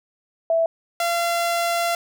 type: tone pair in turn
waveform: sine / sawtooth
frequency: 659.3 / 684.9 Hz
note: E5 / F5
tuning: 0 / -34 cents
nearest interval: minor second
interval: 66 cents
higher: second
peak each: -16 dBFS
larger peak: neither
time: 0.5-0.66 / 1-1.95 s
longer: second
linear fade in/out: 2 ms
effects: none